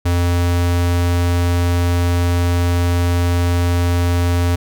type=tone; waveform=square; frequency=87.31 Hz; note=F2; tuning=in tune; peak=-14 dBFS; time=0.05-4.56 s; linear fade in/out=10 ms; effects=none